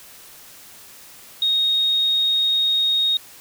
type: tone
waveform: sine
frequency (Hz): 3732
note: A#7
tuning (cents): +1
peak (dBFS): -16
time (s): 1.42-3.17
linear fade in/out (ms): 2
effects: white hiss -44 dBFS RMS until 3.4 s